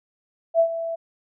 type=tone with ADSR envelope; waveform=sine; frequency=663 Hz; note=E5; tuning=10 cents sharp; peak=-12 dBFS; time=0.54-0.96 s; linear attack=56 ms; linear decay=82 ms; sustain=-13 dB; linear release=16 ms; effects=none